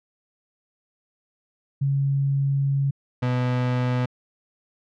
sine / 35% pulse tone pair in turn, 138.59 / 124.88 Hz, C#3 / B2, 0 / +20 cents, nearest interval major second, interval 180 cents, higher first, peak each -19 dBFS, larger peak neither, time 1.81-2.91 / 3.22-4.06 s, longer first, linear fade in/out 10 ms, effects low-pass 3000 Hz 12 dB/octave

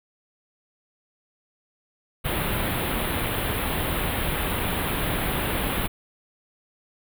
pink band-stop noise, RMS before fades -26 dBFS, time 2.24-5.88 s, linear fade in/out 20 ms, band 3700 to 9800 Hz, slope 48 dB/octave, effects none

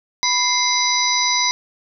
harmonic tone with a mistuned harmonic, 987.8 Hz, B5, in tune, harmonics 1 / 2 / 4 / 5 / 6, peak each -22 / -22 / -22 / -22 / -22 dBFS, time 0.23-1.51 s, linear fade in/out 0 ms, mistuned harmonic 2, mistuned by +97 cents, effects none

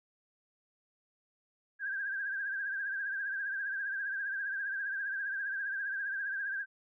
sine tone with vibrato, 1600 Hz, G6, 35 cents sharp, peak -33 dBFS, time 1.79-6.66 s, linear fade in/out 50 ms, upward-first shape triangle, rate 15 Hz, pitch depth 80 cents each way, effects none

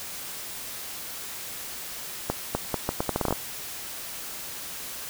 accelerating click train, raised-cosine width 1 ms, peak -10 dBFS, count 12, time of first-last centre 2.3-3.326 s, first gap 250 ms, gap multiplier 0.77, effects white hiss -37 dBFS RMS until 5.09 s

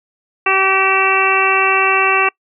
harmonic tone, 384.3 Hz, G4, 34 cents flat, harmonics 1 / 2 / 3 / 4 / 5 / 6 / 7, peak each -20 / -20 / -16 / -22 / -22 / -20 / -16 dBFS, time 0.46-2.29 s, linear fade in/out 5 ms, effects noise-tail reverb RT60 0.1 s tail -26 dB re dry

